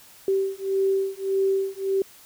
sine beating tone pair, 386.9 / 388.6 Hz, G4 / G4, -23 / -15 cents, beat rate 1.7 Hz, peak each -24 dBFS, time 0.28-2.02 s, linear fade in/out 2 ms, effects white hiss -50 dBFS RMS until 2.25 s

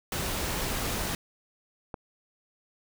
pink noise, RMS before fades -31 dBFS, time 0.12-1.15 s, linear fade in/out 2 ms
click, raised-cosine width 1 ms, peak -21 dBFS, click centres 1.942 s
effects none

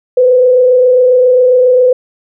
sine tone with frequency modulation, 503 Hz, B4, 32 cents sharp, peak -4 dBFS, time 0.17-1.93 s, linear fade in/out 5 ms, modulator 27.4 Hz, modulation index 0.44, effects none

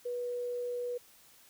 sine tone, 487.7 Hz, B4, 22 cents flat, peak -33 dBFS, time 0.05-0.98 s, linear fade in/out 10 ms, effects white hiss -60 dBFS RMS until 1.49 s

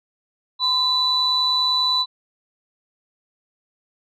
sine tone pair together, 1017 / 3975 Hz, C6 / B7, -50 / +10 cents, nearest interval 2 octaves, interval 2360 cents, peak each -23 / -17 dBFS, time 0.59-2.06 s, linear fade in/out 50 ms, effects tanh soft clip ceiling -9 dBFS

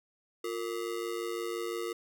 square ring-modulated tone, 406.5 Hz, G#4, 37 cents flat, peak -31 dBFS, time 0.44-1.93 s, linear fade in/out 5 ms, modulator 52.9 Hz, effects none

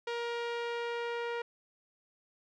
sawtooth tone with low-pass filter sweep, 471.7 Hz, A#4, 20 cents sharp, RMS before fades -36 dBFS, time 0.07-1.42 s, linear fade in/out 5 ms, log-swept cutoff 3700 to 2400 Hz, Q 1.1, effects none

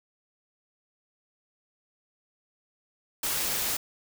white noise, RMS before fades -29 dBFS, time 3.23-3.77 s, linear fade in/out 5 ms, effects none

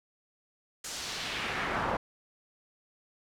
brown noise with band-pass filter sweep, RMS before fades -34 dBFS, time 0.84-1.97 s, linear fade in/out 5 ms, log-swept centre 7700 to 910 Hz, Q 1.3, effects none

